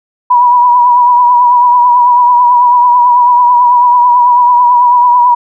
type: tone with vibrato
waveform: sine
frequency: 976 Hz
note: B5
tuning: 21 cents flat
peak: -3 dBFS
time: 0.3-5.35 s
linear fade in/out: 10 ms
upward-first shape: triangle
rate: 9.1 Hz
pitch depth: 45 cents each way
effects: none